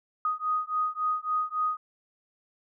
sine beating tone pair, 1244.5 / 1248.1 Hz, D#6 / D#6, 0 / +5 cents, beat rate 3.6 Hz, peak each -29 dBFS, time 0.25-1.77 s, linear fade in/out 2 ms, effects none

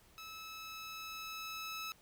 15% pulse tone with level ramp, 1300 Hz, E6, 24 cents flat, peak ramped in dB -41 to -34 dBFS, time 0.18-1.92 s, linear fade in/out 0 ms, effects pink hiss -65 dBFS RMS until 2.01 s

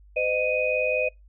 sine tone cluster, 510 / 615 / 2496 Hz, C5 / D#5 / D#7, -44 / -20 / +5 cents, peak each -26 dBFS, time 0.16-1.09 s, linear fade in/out 10 ms, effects noise-tail reverb RT60 0.2 s tail -26 dB re dry + added 50 Hz sine -49 dBFS peak until 1.28 s

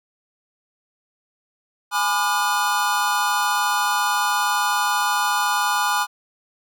square chord, G# diminished seventh, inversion none, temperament just, 830.6 / 996.7 / 1196.1 / 1435.3 Hz, G#5 / B5 / D6 / F6, 0 / +16 / +31 / +47 cents, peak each -25 dBFS, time 1.91-6.07 s, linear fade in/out 50 ms, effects none

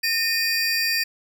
square tone cluster, 1830 / 2465 / 4705 Hz, A#6 / D#7 / D8, -32 / -17 / +2 cents, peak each -26 / -27 / -24 dBFS, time 0.03-1.04 s, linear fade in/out 10 ms, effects none

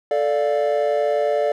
triangle chord, D minor, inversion second, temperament equal, 440 / 587.3 / 698.5 Hz, A4 / D5 / F5, 0 / 0 / 0 cents, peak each -20 / -17 / -22 dBFS, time 0.11-1.52 s, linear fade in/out 2 ms, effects tanh soft clip ceiling -8 dBFS

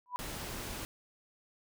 sine tone with exponential growth, 987.8 Hz, B5, in tune, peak -28 dBFS, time 0.06-0.16 s, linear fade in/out 0 ms, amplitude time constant 20 ms
pink noise, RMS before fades -41 dBFS, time 0.19-0.85 s, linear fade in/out 0 ms
effects none

